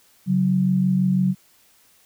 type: tone pair together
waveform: sine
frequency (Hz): 139.9 / 185.94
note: C#3 / F#3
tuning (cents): +16 / +9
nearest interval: perfect fourth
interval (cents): 493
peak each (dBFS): -23 / -17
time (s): 0.26-1.35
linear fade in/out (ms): 50
effects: white hiss -57 dBFS RMS until 2.05 s